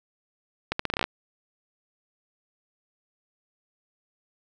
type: accelerating click train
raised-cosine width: 0.3 ms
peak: -9 dBFS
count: 10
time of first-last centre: 0.72-1.04 s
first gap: 74 ms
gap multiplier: 0.8
effects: none